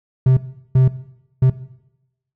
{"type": "tone bursts at uneven times", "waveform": "triangle", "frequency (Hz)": 130, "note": "C3", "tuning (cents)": -11, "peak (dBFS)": -7, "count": 3, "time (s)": [[0.26, 0.37], [0.75, 0.88], [1.42, 1.5]], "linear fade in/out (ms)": 5, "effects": ["noise-tail reverb RT60 0.9 s tail -17 dB re dry"]}